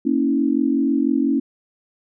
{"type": "chord", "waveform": "sine", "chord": "A# diminished", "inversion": "none", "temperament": "equal with one note detuned", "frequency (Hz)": [233.1, 277.2, 323.2], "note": ["A#3", "C#4", "E4"], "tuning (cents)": [0, 0, -34], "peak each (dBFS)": [-22, -18, -22], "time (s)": [0.05, 1.4], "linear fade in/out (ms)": 10, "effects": []}